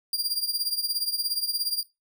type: tone with tremolo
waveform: sawtooth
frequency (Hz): 4782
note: D8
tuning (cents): +30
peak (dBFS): -19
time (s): 0.13-1.83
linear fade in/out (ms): 2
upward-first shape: triangle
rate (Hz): 17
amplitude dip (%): 85
effects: noise-tail reverb RT60 0.2 s tail -17 dB re dry